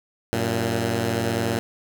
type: tone pair together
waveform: 10% pulse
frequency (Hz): 94.23 / 115.4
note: F#2 / A#2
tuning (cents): +32 / -17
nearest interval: major third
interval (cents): 351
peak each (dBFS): -19 / -15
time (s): 0.33-1.59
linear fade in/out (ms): 0
effects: none